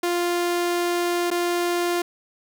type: tone with dropouts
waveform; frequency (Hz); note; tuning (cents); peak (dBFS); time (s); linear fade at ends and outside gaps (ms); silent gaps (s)
sawtooth; 349.2; F4; 0; -17; 0.03-2.02; 5; 1.304-1.312
effects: none